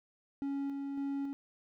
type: tone with tremolo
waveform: triangle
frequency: 278.2 Hz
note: C#4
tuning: 6 cents sharp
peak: -31 dBFS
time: 0.42-1.33 s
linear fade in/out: 0 ms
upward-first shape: square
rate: 1.8 Hz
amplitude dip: 30%
effects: none